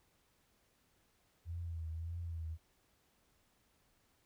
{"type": "tone with vibrato", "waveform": "sine", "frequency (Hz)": 83, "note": "E2", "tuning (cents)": 12, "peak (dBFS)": -39, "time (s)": [1.45, 2.58], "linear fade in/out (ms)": 50, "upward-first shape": "triangle", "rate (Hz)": 1.7, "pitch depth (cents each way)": 68, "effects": ["pink hiss -74 dBFS RMS until 4.25 s"]}